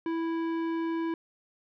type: tone with tanh clipping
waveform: triangle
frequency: 329.6 Hz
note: E4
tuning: in tune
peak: -30 dBFS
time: 0.06-1.14 s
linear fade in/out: 2 ms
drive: 18 dB
effects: none